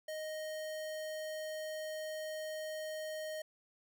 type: tone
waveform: square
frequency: 622.3 Hz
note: D#5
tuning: in tune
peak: -40 dBFS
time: 0.08-3.42 s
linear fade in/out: 5 ms
effects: none